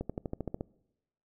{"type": "accelerating click train", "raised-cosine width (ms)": 2, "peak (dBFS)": -21, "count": 9, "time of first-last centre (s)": [0.01, 0.609], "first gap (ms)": 86, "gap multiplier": 0.96, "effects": ["noise-tail reverb RT60 0.9 s tail -23 dB re dry"]}